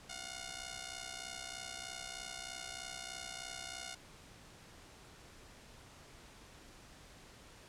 5% pulse ring-modulated tone, 720 Hz, F#5, 47 cents flat, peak -29 dBFS, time 0.09-3.95 s, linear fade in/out 10 ms, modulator 31.6 Hz, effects pink hiss -57 dBFS RMS until 7.68 s + low-pass 9000 Hz 12 dB/octave

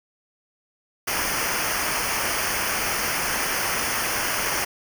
pink noise with comb filter, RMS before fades -25 dBFS, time 1.07-4.65 s, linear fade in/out 10 ms, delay 0.26 ms, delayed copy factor -0.8, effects none

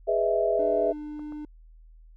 sine chord, E major seventh, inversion first, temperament just, 412 / 494.4 / 618.1 / 659.3 Hz, G#4 / B4 / D#5 / E5, -14 / +2 / -12 / 0 cents, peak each -27 / -29 / -30 / -24 dBFS, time 0.07-0.93 s, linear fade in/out 20 ms
triangle tone, 299.9 Hz, D4, 36 cents sharp, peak -32 dBFS, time 0.59-1.45 s, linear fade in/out 2 ms
clicks, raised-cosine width 1 ms, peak -33 dBFS, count 2, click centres 1.194 / 1.323 s
effects added 40 Hz sine -48 dBFS peak until 2.16 s

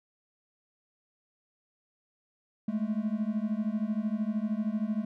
triangle beating tone pair, 208.1 / 221.1 Hz, G#3 / A3, +4 / +9 cents, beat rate 13 Hz, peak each -29 dBFS, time 2.68-5.05 s, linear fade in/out 5 ms, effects none

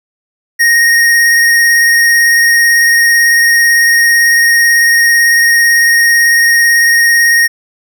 square tone with vibrato, 1864.7 Hz, A#6, in tune, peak -6 dBFS, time 0.59-7.48 s, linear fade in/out 20 ms, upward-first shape sine, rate 18 Hz, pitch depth 13 cents each way, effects none

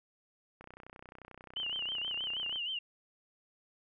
click train, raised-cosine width 0.5 ms, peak -34 dBFS, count 62, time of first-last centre 0.61-2.559 s, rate 31.3 Hz
sine tone with vibrato, 2957 Hz, F#7, 2 cents flat, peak -34 dBFS, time 1.56-2.79 s, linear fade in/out 5 ms, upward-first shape sine, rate 6.3 Hz, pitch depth 110 cents each way
effects none

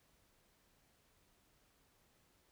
silence, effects pink hiss -73 dBFS RMS until 2.51 s

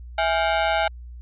sawtooth ring-modulated tone, 740 Hz, F#5, in tune, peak -12 dBFS, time 0.18-0.88 s, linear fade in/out 5 ms, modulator 83.2 Hz, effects added 60 Hz sine -36 dBFS peak until 1.21 s + resampled to 8000 Hz

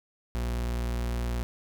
40% pulse tone, 59.4 Hz, A#1, 33 cents sharp, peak -27 dBFS, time 0.35-1.43 s, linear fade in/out 0 ms, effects none

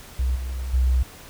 sine tone with level steps, 63.5 Hz, B1, 49 cents sharp, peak -19 / -26 / -16 dBFS, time 0.19-1.03 s, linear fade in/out 5 ms, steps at 0.35 / 0.73 s, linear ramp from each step 10 ms, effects pink hiss -44 dBFS RMS until 1.29 s

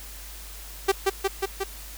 sawtooth tone with echo, 389.4 Hz, G4, 12 cents flat, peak -13 dBFS, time 0.88-0.92 s, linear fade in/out 10 ms, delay 180 ms, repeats 4, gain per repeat -2 dB, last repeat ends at 1.64 s, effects added 50 Hz sine -41 dBFS peak until 1.97 s + white hiss -43 dBFS RMS until 1.97 s

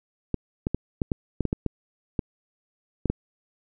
clicks, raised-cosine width 3 ms, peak -11 dBFS, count 12, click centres 0.343 / 0.669 / 0.746 / 1.018 / 1.118 / 1.407 / 1.453 / 1.529 / 1.663 / 2.192 / 3.057 / 3.1 s, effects none

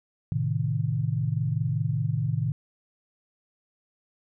sine chord, A diminished, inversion none, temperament equal, 110 / 130.81 / 155.56 Hz, A2 / C3 / Eb3, 0 / 0 / 0 cents, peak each -28 dBFS, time 0.32-2.52 s, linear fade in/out 0 ms, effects none

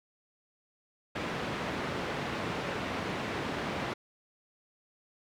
pink band-pass noise, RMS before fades -35 dBFS, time 1.15-3.94 s, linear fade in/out 10 ms, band 130 to 2700 Hz, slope 12 dB/octave, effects none

